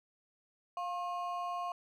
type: ring-modulated tone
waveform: triangle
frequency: 890 Hz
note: A5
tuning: 20 cents sharp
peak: -30 dBFS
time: 0.77-1.72 s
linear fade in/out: 2 ms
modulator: 186 Hz
effects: none